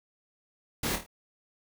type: noise with echo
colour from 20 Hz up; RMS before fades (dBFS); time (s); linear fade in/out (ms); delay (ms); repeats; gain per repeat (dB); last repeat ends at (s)
pink; -31; 0.83-0.96; 5; 26; 4; -6; 1.064
effects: none